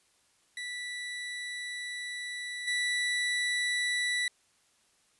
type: tone with level steps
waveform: 30% pulse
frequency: 1965 Hz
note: B6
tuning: 9 cents flat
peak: -33 / -25 dBFS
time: 0.57-4.28 s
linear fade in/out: 2 ms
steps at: 2.67 s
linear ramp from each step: 10 ms
effects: white hiss -68 dBFS RMS until 5.19 s + resampled to 24000 Hz